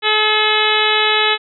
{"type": "harmonic tone", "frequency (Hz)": 428.6, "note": "A4", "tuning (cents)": -45, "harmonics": [1, 2, 3, 4, 5, 6, 7, 8, 9], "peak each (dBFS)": [-21, -21, -21, -21, -21, -21, -21, -21, -21], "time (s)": [0.02, 1.38], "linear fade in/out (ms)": 50, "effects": []}